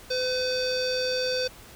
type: tone with low-pass filter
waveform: square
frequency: 508 Hz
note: B4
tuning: 49 cents sharp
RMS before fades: -27 dBFS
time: 0.1-1.48 s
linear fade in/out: 10 ms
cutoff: 4900 Hz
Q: 10
effects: pink hiss -48 dBFS RMS until 1.75 s